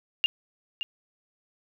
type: tone with echo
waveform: sine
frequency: 2813 Hz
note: F7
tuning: 12 cents sharp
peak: -18 dBFS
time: 0.24-0.26 s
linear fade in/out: 0 ms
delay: 570 ms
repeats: 1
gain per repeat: -10 dB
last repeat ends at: 0.83 s
effects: none